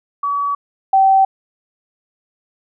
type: tone pair in turn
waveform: sine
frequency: 1138 / 772.4 Hz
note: C#6 / G5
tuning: +45 / -26 cents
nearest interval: perfect fifth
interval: 671 cents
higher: first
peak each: -16 / -8 dBFS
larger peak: second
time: 0.23-0.55 / 0.93-1.25 s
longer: neither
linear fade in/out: 5 ms
effects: none